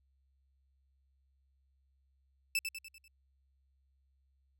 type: tone with echo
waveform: sawtooth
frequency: 2637 Hz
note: E7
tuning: in tune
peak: -26 dBFS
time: 2.55-2.59 s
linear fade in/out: 2 ms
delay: 98 ms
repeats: 5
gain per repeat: -6 dB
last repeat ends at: 3.08 s
effects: added 67 Hz sine -70 dBFS peak until 4.59 s